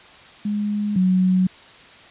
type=tone pair in turn; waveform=sine; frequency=207.7 / 185.04 Hz; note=G#3 / F#3; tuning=0 / 0 cents; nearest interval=major second; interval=200 cents; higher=first; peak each=-20 / -14 dBFS; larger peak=second; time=0.45-0.96 / 0.96-1.47 s; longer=neither; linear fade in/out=5 ms; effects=white hiss -45 dBFS RMS until 2.1 s + resampled to 8000 Hz